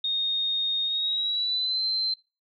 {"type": "tone with pitch glide", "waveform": "sine", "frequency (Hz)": [3700, 4105], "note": ["A#7", "C8"], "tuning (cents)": [-14, -34], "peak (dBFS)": -24, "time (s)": [0.04, 2.14], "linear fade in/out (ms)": 5, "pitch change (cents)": 180, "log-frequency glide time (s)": [0.84, 1.83], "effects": ["noise-tail reverb RT60 0.3 s tail -23 dB re dry"]}